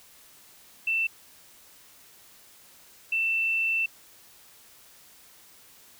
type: tone bursts at uneven times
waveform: sine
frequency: 2674 Hz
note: E7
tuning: 24 cents sharp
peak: -23 dBFS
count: 2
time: 0.87-1.07 / 3.12-3.86 s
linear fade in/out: 5 ms
effects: white hiss -54 dBFS RMS until 5.99 s